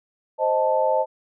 sine chord, A diminished, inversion first, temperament equal, 523.3 / 622.3 / 880 Hz, C5 / Eb5 / A5, 0 / 0 / 0 cents, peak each -22 dBFS, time 0.38-1.06 s, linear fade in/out 50 ms, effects none

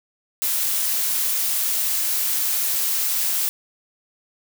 blue noise, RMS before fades -22 dBFS, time 0.42-3.49 s, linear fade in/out 0 ms, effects none

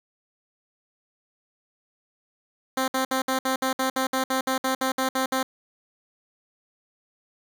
10% pulse tone bursts, 262.4 Hz, C4, 5 cents sharp, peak -14 dBFS, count 16, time 2.77-5.43 s, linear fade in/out 5 ms, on 110 ms, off 60 ms, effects none

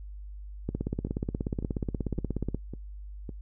two click trains, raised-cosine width 3 ms, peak -24 / -17 dBFS, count 5 / 32, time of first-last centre 1.07-3.292 / 0.69-2.546 s, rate 1.8 / 16.7 Hz, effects noise-tail reverb RT60 0.1 s tail -22 dB re dry + added 50 Hz sine -39 dBFS peak until 3.41 s

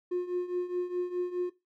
triangle tone with tremolo, 357.6 Hz, F4, 41 cents sharp, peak -22 dBFS, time 0.11-1.5 s, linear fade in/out 10 ms, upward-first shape triangle, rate 4.8 Hz, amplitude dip 85%, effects noise-tail reverb RT60 0.2 s tail -17 dB re dry + tanh soft clip ceiling -24 dBFS

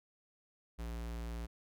square tone, 57.7 Hz, A#1, 17 cents flat, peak -40 dBFS, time 0.78-1.47 s, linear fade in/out 20 ms, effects none

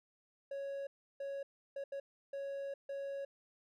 triangle tone bursts at uneven times, 554.4 Hz, C#5, in tune, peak -37 dBFS, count 6, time 0.51-0.87 / 1.2-1.43 / 1.76-1.84 / 1.92-2 / 2.33-2.74 / 2.89-3.25 s, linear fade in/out 5 ms, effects none

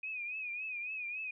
sine tone with vibrato, 2489 Hz, D#7, in tune, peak -37 dBFS, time 0.03-1.31 s, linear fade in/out 5 ms, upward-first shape triangle, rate 3.6 Hz, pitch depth 98 cents each way, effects none

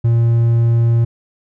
triangle tone, 116.54 Hz, A#2, in tune, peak -8 dBFS, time 0.04-1.05 s, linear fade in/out 10 ms, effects none

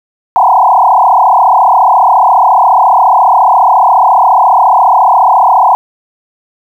sine tone with frequency modulation, 864 Hz, A5, 32 cents flat, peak -3 dBFS, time 0.36-5.75 s, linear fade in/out 0 ms, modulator 34.4 Hz, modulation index 4.3, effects 7-bit

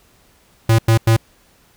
square tone bursts, 112.9 Hz, A2, 45 cents sharp, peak -10 dBFS, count 3, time 0.69-1.166 s, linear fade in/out 5 ms, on 96 ms, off 94 ms, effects pink hiss -54 dBFS RMS until 1.76 s

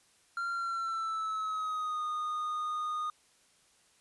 triangle tone with pitch glide, 1382 to 1231.2 Hz, F6 to D#6, -19 to -19 cents, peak -30 dBFS, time 0.37-3.1 s, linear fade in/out 2 ms, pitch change -200 cents, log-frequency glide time 0.52-2.03 s, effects white hiss -66 dBFS RMS until 4 s + resampled to 24000 Hz

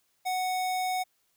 square tone, 740 Hz, F#5, in tune, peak -28 dBFS, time 0.25-1.04 s, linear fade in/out 20 ms, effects white hiss -72 dBFS RMS until 1.36 s

